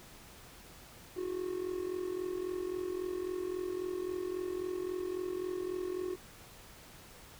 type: tone with amplitude modulation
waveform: triangle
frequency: 364.9 Hz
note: F#4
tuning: 24 cents flat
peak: -29 dBFS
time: 1.16-6.16 s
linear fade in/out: 20 ms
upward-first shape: sine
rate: 43.7 Hz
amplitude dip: 75%
effects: pink hiss -54 dBFS RMS until 7.39 s